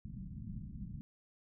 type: low-pass noise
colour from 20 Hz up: white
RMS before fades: -45 dBFS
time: 0.05-1.01 s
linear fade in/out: 0 ms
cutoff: 220 Hz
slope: 48 dB/octave
effects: none